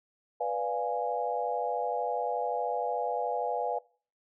sine chord, B diminished seventh, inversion none, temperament equal, 493.9 / 587.3 / 698.5 / 830.6 Hz, B4 / D5 / F5 / Ab5, 0 / 0 / 0 / 0 cents, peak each -33 / -36 / -33 / -33 dBFS, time 0.4-3.79 s, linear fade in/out 10 ms, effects noise-tail reverb RT60 0.4 s tail -22 dB re dry

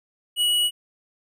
square tone, 2923 Hz, F#7, 22 cents flat, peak -19 dBFS, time 0.36-0.71 s, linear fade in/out 50 ms, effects none

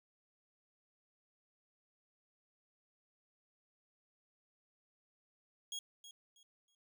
25% pulse tone with echo, 3301 Hz, G#7, 11 cents flat, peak -37 dBFS, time 5.72-5.79 s, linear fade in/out 2 ms, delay 320 ms, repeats 3, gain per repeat -12 dB, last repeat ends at 6.75 s, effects none

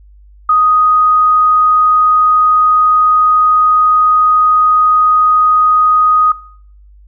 sine tone, 1247 Hz, D#6, 3 cents sharp, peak -6 dBFS, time 0.49-6.32 s, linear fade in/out 5 ms, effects noise-tail reverb RT60 0.6 s tail -22 dB re dry + added 50 Hz sine -38 dBFS peak until 7.07 s

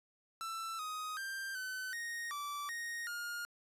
45% pulse tone with pitch steps, 1332 / 1253 / 1581 / 1517 / 1864 / 1161 / 1865 / 1419 Hz, E6 / D#6 / G6 / F#6 / A#6 / D6 / A#6 / F6, +18 / +12 / +14 / +43 / -1 / -20 / 0 / +27 cents, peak -39 dBFS, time 0.41-3.45 s, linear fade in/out 0 ms, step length 380 ms, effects resampled to 32000 Hz

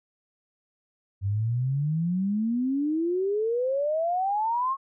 sine exponential sweep, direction up, 95.4 to 1102 Hz, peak -23 dBFS, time 1.21-4.77 s, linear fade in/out 50 ms, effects none

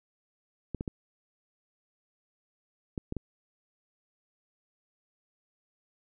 clicks, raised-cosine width 3 ms, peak -20 dBFS, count 6, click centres 0.747 / 0.809 / 0.878 / 2.978 / 3.124 / 3.167 s, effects none

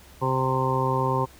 harmonic tone, 130.81 Hz, C3, in tune, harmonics 1 / 2 / 3 / 4 / 6 / 7 / 8, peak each -26 / -33 / -29 / -30 / -36 / -27 / -28 dBFS, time 0.21-1.26 s, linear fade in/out 20 ms, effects added 67 Hz sine -51 dBFS peak until 1.39 s + pink hiss -51 dBFS RMS until 1.39 s

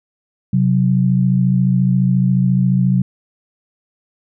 sine tone pair together, 130.81 / 185.13 Hz, C3 / F#3, 0 / +1 cents, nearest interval tritone, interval 601 cents, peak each -14 dBFS, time 0.53-3.02 s, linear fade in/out 5 ms, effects none

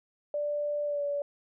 sine tone with pitch glide, 587.3 to 573.9 Hz, D5 to D5, 0 to -40 cents, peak -28 dBFS, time 0.34-1.22 s, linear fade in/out 2 ms, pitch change -40 cents, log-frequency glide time 0.85-1.03 s, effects none

